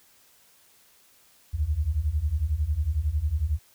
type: beating tone pair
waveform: sine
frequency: 69.3 / 80.3 Hz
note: C#2 / E2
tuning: 0 / -45 cents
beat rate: 11 Hz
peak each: -27 / -25 dBFS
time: 1.53-3.59 s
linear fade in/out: 20 ms
effects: white hiss -59 dBFS RMS until 3.74 s